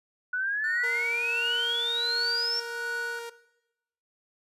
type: exponential sweep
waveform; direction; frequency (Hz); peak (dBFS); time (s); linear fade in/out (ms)
sine; up; 1463 to 5510; -26; 0.33-2.6; 5
type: tone with tremolo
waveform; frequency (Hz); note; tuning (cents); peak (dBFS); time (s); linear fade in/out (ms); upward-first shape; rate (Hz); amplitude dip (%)
triangle; 1471; F#6; -11; -27; 0.64-3.19; 2; sine; 1.4; 65
type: tone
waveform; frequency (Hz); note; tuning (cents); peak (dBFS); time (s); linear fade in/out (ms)
sawtooth; 467.5; A#4; +5; -32; 0.83-3.3; 10
effects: noise-tail reverb RT60 0.9 s tail -18 dB re dry + resampled to 32000 Hz